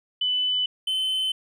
sine / triangle tone pair in turn, 2999 / 3057 Hz, F#7 / G7, +23 / -44 cents, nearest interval unison, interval 33 cents, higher second, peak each -21 dBFS, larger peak neither, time 0.21-0.66 / 0.87-1.32 s, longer neither, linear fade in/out 5 ms, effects none

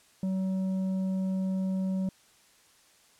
sine tone with tanh clipping, 189.1 Hz, F#3, 38 cents sharp, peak -28 dBFS, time 0.23-2.09 s, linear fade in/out 2 ms, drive 6 dB, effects white hiss -61 dBFS RMS until 3.19 s + low-pass 10000 Hz 12 dB/octave

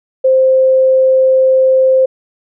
sine tone, 523.3 Hz, C5, in tune, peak -6 dBFS, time 0.24-2.06 s, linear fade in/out 10 ms, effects none

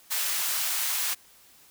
white high-pass noise, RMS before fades -28 dBFS, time 0.1-1.15 s, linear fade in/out 20 ms, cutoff 940 Hz, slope 12 dB/octave, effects white hiss -56 dBFS RMS until 1.7 s

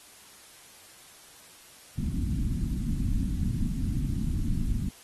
pink low-pass noise, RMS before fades -28 dBFS, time 1.98-4.89 s, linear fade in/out 5 ms, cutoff 270 Hz, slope 48 dB/octave, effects white hiss -52 dBFS RMS until 5.03 s + AAC 32 kbps

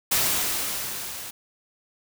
white noise with level ramp, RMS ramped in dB -21 to -37 dBFS, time 0.11-1.31 s, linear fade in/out 10 ms, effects none

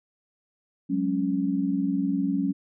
sine chord, F# suspended second, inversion none, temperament equal with one note detuned, 185 / 204.9 / 277.2 Hz, F#3 / G#3 / C#4, 0 / -23 / 0 cents, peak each -28 / -29 / -25 dBFS, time 0.89-2.53 s, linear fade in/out 20 ms, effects none

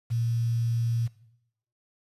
sine tone with quantisation, 116.54 Hz, A#2, in tune, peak -24 dBFS, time 0.1-1.08 s, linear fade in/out 20 ms, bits 8, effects noise-tail reverb RT60 0.8 s tail -18 dB re dry + resampled to 32000 Hz

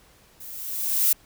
violet noise with level ramp, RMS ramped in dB -41 to -18 dBFS, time 0.4-1.13 s, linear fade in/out 5 ms, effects pink hiss -56 dBFS RMS until 1.25 s

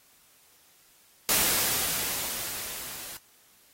white noise with level ramp, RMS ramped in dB -23 to -41 dBFS, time 1.29-3.17 s, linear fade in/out 0 ms, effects white hiss -60 dBFS RMS until 3.73 s + AAC 48 kbps

